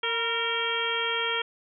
harmonic tone with a mistuned harmonic, 460 Hz, A#4, 23 cents flat, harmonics 1 / 2 / 3 / 4 / 5 / 6 / 7, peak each -33 / -35 / -32 / -35 / -33 / -36 / -30 dBFS, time 0.03-1.42 s, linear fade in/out 5 ms, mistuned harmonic 2, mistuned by +59 cents, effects none

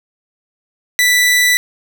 sawtooth tone, 1975.5 Hz, B6, in tune, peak -6 dBFS, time 0.99-1.57 s, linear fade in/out 0 ms, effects none

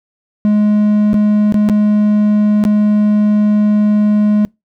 triangle tone with dropouts, 209.6 Hz, G#3, 16 cents sharp, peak -6 dBFS, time 0.45-4.45 s, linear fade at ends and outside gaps 0 ms, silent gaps 1.132-1.142 / 1.523-1.543 / 1.689-1.697 / 2.639-2.651 s, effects noise-tail reverb RT60 0.2 s tail -26 dB re dry

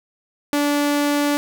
sawtooth tone, 290 Hz, D4, 22 cents flat, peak -13 dBFS, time 0.53-1.37 s, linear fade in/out 0 ms, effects none

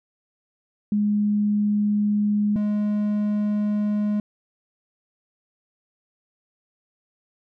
sine / triangle tone pair in turn, 207.7 / 208.6 Hz, G#3 / G#3, 0 / +8 cents, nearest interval unison, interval 8 cents, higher second, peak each -18 dBFS, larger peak neither, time 0.92-2.56 / 2.56-4.2 s, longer neither, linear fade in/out 2 ms, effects none

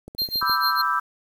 click train, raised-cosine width 2 ms, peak -25 dBFS, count 7, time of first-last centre 0.08-0.497 s, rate 14.4 Hz
square tone with tremolo, 4186 Hz, C8, in tune, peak -21 dBFS, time 0.18-0.82 s, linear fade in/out 10 ms, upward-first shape sine, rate 6.7 Hz, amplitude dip 95%
sine chord, E minor seventh, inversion second, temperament equal, 987.8 / 1174.7 / 1318.5 / 1568 Hz, B5 / D6 / E6 / G6, 0 / 0 / 0 / 0 cents, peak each -27 / -26 / -23 / -27 dBFS, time 0.41-1 s, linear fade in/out 10 ms
effects 8-bit

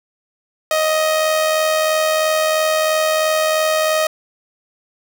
sawtooth tone with amplitude modulation, 626 Hz, D#5, 10 cents sharp, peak -9 dBFS, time 0.71-4.07 s, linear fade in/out 2 ms, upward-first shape sine, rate 83 Hz, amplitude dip 35%, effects none

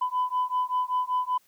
sine beating tone pair, 1000 / 1005.2 Hz, B5 / B5, +21 / +30 cents, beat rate 5.2 Hz, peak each -26 dBFS, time 0.01-1.38 s, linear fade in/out 10 ms, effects tanh soft clip ceiling -19 dBFS + white hiss -64 dBFS RMS until 1.47 s

